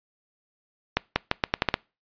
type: accelerating click train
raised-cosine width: 0.3 ms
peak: -4 dBFS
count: 8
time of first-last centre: 0.97-1.741 s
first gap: 190 ms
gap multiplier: 0.81
effects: noise-tail reverb RT60 0.3 s tail -25 dB re dry + resampled to 11025 Hz